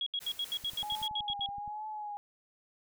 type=tone bursts; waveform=sine; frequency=3313 Hz; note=G#7; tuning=5 cents flat; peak=-31 dBFS; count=12; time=0.01-1.461 s; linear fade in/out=2 ms; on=54 ms; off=73 ms
type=noise with tremolo; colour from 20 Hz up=white; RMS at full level=-48 dBFS; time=0.2-1.08 s; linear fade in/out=20 ms; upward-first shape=square; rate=4 Hz; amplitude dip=35%
type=click train; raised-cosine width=5 ms; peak=-40 dBFS; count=12; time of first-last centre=0.64-1.678 s; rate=10.6 Hz
type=tone with vibrato; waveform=sine; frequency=830.6 Hz; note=G#5; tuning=in tune; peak=-37 dBFS; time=0.83-2.17 s; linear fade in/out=0 ms; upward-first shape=triangle; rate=1.2 Hz; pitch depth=70 cents each way
effects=none